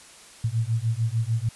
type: beating tone pair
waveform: sine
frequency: 110.6 / 117.3 Hz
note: A2 / A#2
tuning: +9 / +11 cents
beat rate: 6.7 Hz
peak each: -25 dBFS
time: 0.44-1.49 s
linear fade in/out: 5 ms
effects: white hiss -48 dBFS RMS until 1.55 s + resampled to 24000 Hz